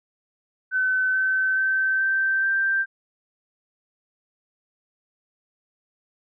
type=tone with pitch steps; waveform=sine; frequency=1519 / 1532.2 / 1545.6 / 1559 / 1572.6 Hz; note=F#6 / G6 / G6 / G6 / G6; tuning=+45 / -40 / -25 / -10 / +5 cents; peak=-19 dBFS; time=0.71-2.86 s; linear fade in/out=50 ms; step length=430 ms; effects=none